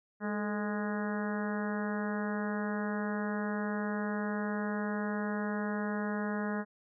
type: harmonic tone with a mistuned harmonic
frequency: 207.7 Hz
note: G#3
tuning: in tune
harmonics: 1 / 2 / 3 / 4 / 5 / 6 / 7 / 8 / 9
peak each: -33 / -40 / -42 / -44 / -45 / -46 / -44 / -44 / -48 dBFS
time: 0.2-6.65 s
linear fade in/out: 50 ms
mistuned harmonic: 2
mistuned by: +57 cents
effects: none